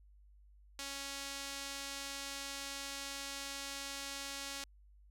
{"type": "tone with band-pass filter", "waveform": "sawtooth", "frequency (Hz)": 277.2, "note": "C#4", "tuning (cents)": 0, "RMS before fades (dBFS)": -44, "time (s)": [0.79, 4.64], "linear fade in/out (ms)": 0, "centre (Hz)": 5700, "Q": 0.79, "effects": ["added 50 Hz sine -59 dBFS peak until 5.1 s"]}